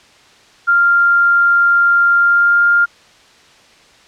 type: tone with pitch glide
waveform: sine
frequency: 1394 to 1402.9 Hz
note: F6 to F6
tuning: -4 to +7 cents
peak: -8 dBFS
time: 0.67-2.86 s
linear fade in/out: 20 ms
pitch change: +11 cents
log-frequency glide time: 2.15-2.62 s
effects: white hiss -46 dBFS RMS until 4.07 s + low-pass 5000 Hz 12 dB/octave